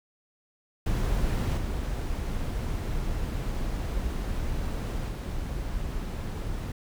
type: noise with level steps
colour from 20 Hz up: brown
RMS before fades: -26 / -30 / -32 dBFS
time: 0.86-6.72 s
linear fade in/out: 5 ms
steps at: 1.57 / 5.08 s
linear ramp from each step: 10 ms
effects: none